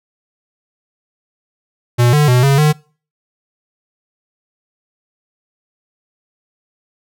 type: tone with pitch steps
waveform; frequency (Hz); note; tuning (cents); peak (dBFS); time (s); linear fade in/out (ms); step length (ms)
square; 120.9 / 148.9 / 124.5 / 138.3 / 151.5; B2 / D3 / B2 / C#3 / D#3; -36 / +24 / +14 / -4 / -46; -9; 1.98-2.73; 20; 150
effects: noise-tail reverb RT60 0.4 s tail -24 dB re dry